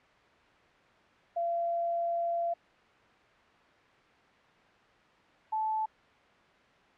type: tone pair in turn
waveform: sine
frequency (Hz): 683 / 871.8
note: F5 / A5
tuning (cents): -39 / -16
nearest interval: major third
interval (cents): 423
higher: second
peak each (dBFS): -28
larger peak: neither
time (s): 1.36-2.54 / 5.52-5.86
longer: first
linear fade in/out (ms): 10
effects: white hiss -60 dBFS RMS until 6.97 s + low-pass 2000 Hz 12 dB/octave